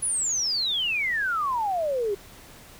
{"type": "exponential sweep", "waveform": "sine", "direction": "down", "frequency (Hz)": [10548, 387.8], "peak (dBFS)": -23, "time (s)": [0.02, 2.15], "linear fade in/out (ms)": 10, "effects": ["pink hiss -48 dBFS RMS until 2.79 s"]}